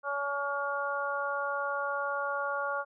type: harmonic tone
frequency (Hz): 282.6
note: C#4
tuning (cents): +34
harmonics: 2 / 3 / 4 / 5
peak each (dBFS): -35 / -38 / -35 / -34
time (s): 0.03-2.85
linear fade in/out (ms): 50
effects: none